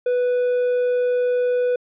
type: tone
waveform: triangle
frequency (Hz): 494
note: B4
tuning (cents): 0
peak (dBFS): -15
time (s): 0.06-1.76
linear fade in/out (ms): 5
effects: resampled to 8000 Hz